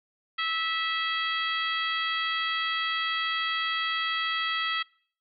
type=harmonic tone; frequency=653 Hz; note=E5; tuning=17 cents flat; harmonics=2 / 3 / 4 / 5 / 6 / 7; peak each=-31 / -31 / -36 / -32 / -42 / -43 dBFS; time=0.38-4.83 s; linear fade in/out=10 ms; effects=noise-tail reverb RT60 0.5 s tail -23 dB re dry